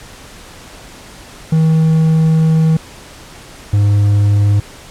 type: tone pair in turn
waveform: triangle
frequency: 159.7 / 102.29 Hz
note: D#3 / G#2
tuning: +45 / -26 cents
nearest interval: minor sixth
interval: 771 cents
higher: first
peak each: -6 dBFS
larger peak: neither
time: 1.52-2.77 / 3.73-4.6 s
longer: first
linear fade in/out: 5 ms
effects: pink hiss -36 dBFS RMS until 4.9 s + low-pass 10000 Hz 12 dB/octave